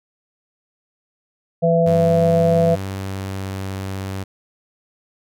harmonic tone, 167.3 Hz, E3, 26 cents sharp, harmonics 1 / 3 / 4, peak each -17 / -17 / -17 dBFS, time 1.62-2.76 s, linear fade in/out 20 ms
sawtooth tone with pitch glide, 96.9 to 96.23 Hz, G2 to G2, -20 to -32 cents, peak -21 dBFS, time 1.86-4.24 s, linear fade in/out 10 ms, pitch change -12 cents, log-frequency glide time 2.35-3.69 s
effects none

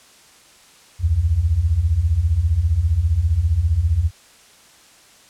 sine beating tone pair, 71.2 / 86.2 Hz, C#2 / F2, +47 / -22 cents, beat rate 15 Hz, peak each -20 / -16 dBFS, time 0.99-4.11 s, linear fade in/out 50 ms, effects white hiss -49 dBFS RMS until 5.29 s + low-pass 9000 Hz 12 dB/octave

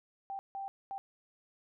sine tone bursts at uneven times, 784 Hz, G5, in tune, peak -37 dBFS, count 3, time 0.3-0.39 / 0.55-0.68 / 0.91-0.98 s, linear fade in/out 0 ms, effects none

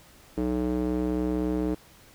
square tone with band-pass filter, 61.9 Hz, B1, 5 cents sharp, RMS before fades -27 dBFS, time 0.37-1.75 s, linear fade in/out 10 ms, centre 340 Hz, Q 2.3, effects pink hiss -54 dBFS RMS until 2.14 s

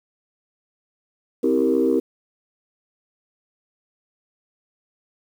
sine chord, C dominant seventh, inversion none, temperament equal with one note detuned, 261.6 / 323.8 / 392 / 466.2 Hz, C4 / E4 / G4 / Bb4, 0 / -31 / 0 / 0 cents, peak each -21 dBFS, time 1.43-2 s, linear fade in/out 10 ms, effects tanh soft clip ceiling -8 dBFS + 8-bit

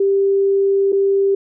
sine tone with dropouts, 393.7 Hz, G4, 8 cents sharp, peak -12 dBFS, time 0-1.35 s, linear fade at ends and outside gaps 5 ms, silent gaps 0.922-0.927 s, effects none

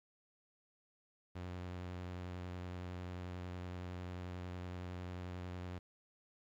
sawtooth tone with vibrato, 90 Hz, F#2, 47 cents flat, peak -39 dBFS, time 1.35-5.79 s, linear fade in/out 10 ms, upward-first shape sine, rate 11 Hz, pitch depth 16 cents each way, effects low-pass 4000 Hz 12 dB/octave + 13-bit

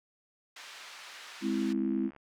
pink band-pass noise, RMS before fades -48 dBFS, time 0.56-1.73 s, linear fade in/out 5 ms, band 1300 to 5200 Hz, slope 12 dB/octave
sine chord, Ab augmented, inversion none, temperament equal, 207.7 / 261.6 / 329.6 Hz, Ab3 / C4 / E4, 0 / 0 / 0 cents, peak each -32 dBFS, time 1.41-2.11 s, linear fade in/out 50 ms
click train, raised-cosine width 0.5 ms, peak -39 dBFS, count 48, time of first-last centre 1.49-2.163 s, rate 69.8 Hz
effects none

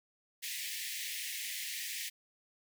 pink high-pass noise, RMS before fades -40 dBFS, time 0.42-2.1 s, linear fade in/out 20 ms, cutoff 1800 Hz, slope 96 dB/octave, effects none

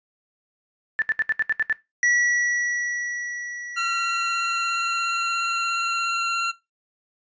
sine tone bursts, 1760 Hz, A6, in tune, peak -18 dBFS, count 8, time 0.99-1.726 s, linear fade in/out 0 ms, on 29 ms, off 72 ms
square tone with exponential decay, 1939 Hz, B6, 32 cents flat, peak -18 dBFS, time 2.03-6.08 s, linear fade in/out 1 ms, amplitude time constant 880 ms
25% pulse tone with vibrato, 1369 Hz, F6, 35 cents flat, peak -18 dBFS, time 3.76-6.52 s, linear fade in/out 20 ms, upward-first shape sine, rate 17 Hz, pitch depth 12 cents each way
effects noise-tail reverb RT60 0.2 s tail -17 dB re dry + resampled to 16000 Hz

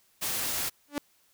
white noise, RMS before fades -31 dBFS, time 0.21-0.7 s, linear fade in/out 20 ms
sawtooth tone with exponential growth, 289.4 Hz, D4, 25 cents flat, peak -21 dBFS, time 0.88-0.98 s, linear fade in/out 0 ms, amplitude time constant 20 ms
effects white hiss -66 dBFS RMS until 1.33 s

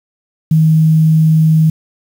sine tone with quantisation, 158.2 Hz, D#3, 29 cents sharp, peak -6 dBFS, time 0.51-1.7 s, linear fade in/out 5 ms, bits 6, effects none

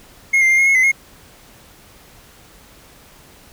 triangle tone with pitch steps, 2156 / 2096 / 2110 / 2153 / 2175 / 2042 / 2154 Hz, C#7 / C7 / C7 / C7 / C#7 / C7 / C7, -49 / +2 / +14 / +49 / -33 / -43 / +50 cents, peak -9 dBFS, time 0.33-0.918 s, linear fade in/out 10 ms, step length 84 ms, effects pink hiss -46 dBFS RMS until 3.52 s

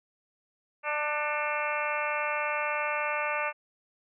harmonic tone with a mistuned harmonic, 297.4 Hz, D4, 22 cents sharp, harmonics 2 / 3 / 4 / 5 / 6 / 7 / 8 / 9, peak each -34 / -35 / -34 / -36 / -39 / -37 / -37 / -37 dBFS, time 0.83-3.53 s, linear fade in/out 50 ms, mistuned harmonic 7, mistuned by +63 cents, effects none

